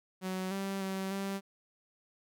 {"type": "tone with pitch steps", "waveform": "sawtooth", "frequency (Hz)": [186.8, 195.1, 191.6, 195.9], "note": ["F#3", "G3", "G3", "G3"], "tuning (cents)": [17, -8, -39, -1], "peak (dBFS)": -30, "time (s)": [0.21, 1.41], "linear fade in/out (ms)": 50, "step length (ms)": 300, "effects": []}